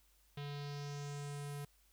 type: tone with low-pass filter sweep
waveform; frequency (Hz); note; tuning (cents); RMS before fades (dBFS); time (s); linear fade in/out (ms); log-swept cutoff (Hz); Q
square; 143.9; D3; -35; -44; 0.37-1.65; 5; 3500 to 12000; 2.8
effects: added 50 Hz sine -70 dBFS peak until 1.92 s + white hiss -72 dBFS RMS until 1.92 s